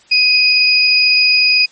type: tone pair together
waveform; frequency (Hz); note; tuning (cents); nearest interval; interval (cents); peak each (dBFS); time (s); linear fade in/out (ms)
sine; 2500 / 4937; D#7 / D#8; +8 / -14; octave; 1178; -11; 0.11-1.66; 10
effects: white hiss -48 dBFS RMS until 1.71 s + MP3 32 kbps